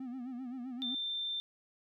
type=tone with vibrato; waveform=triangle; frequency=251.8 Hz; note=B3; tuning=34 cents sharp; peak=-37 dBFS; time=0-0.95 s; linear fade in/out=5 ms; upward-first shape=sine; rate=7.7 Hz; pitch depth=100 cents each way
type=tone; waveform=sine; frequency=3574 Hz; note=A7; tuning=26 cents sharp; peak=-34 dBFS; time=0.82-1.4 s; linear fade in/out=0 ms
effects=none